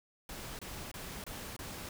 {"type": "noise bursts", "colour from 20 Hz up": "pink", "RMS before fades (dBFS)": -44, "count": 5, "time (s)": [0.29, 1.89], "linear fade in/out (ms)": 2, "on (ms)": 300, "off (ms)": 25, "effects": []}